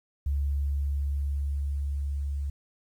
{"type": "tone with level ramp", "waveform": "sine", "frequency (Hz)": 70.6, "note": "C#2", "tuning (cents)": 32, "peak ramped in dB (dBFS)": [-24, -28], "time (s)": [0.26, 2.5], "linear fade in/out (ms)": 5, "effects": ["10-bit"]}